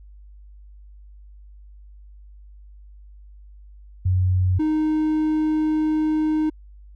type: tone pair in turn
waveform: sine / triangle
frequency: 92.1 / 309.8 Hz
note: F#2 / D#4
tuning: -7 / -7 cents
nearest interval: octave + major sixth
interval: 2100 cents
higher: second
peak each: -16 dBFS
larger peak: neither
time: 4.05-4.59 / 4.59-6.5 s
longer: second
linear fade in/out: 10 ms
effects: added 50 Hz sine -42 dBFS peak until 6.95 s